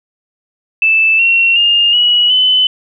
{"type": "tone with pitch steps", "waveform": "sine", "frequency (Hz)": [2637, 2728, 2823, 2921, 3022], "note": ["E7", "F7", "F7", "F#7", "F#7"], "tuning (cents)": [0, -41, 18, -23, 36], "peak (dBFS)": -7, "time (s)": [0.82, 2.67], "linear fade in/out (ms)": 2, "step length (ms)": 370, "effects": []}